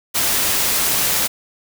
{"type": "noise", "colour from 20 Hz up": "white", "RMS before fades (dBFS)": -18, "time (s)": [0.14, 1.28], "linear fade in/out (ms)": 20, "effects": []}